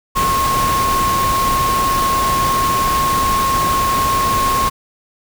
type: tone in noise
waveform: sine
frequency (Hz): 1081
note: C#6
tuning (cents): -44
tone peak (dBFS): -14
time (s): 0.15-4.7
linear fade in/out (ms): 20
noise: pink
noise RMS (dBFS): -21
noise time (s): 0.15-4.7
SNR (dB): +4
effects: none